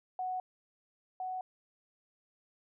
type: tone pair in turn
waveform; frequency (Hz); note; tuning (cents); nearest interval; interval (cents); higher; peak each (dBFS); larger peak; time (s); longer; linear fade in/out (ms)
sine; 740 / 743.3; F#5 / F#5; 0 / +8; unison; 8; second; -33 / -35; first; 0.19-0.4 / 1.2-1.41; neither; 2
effects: none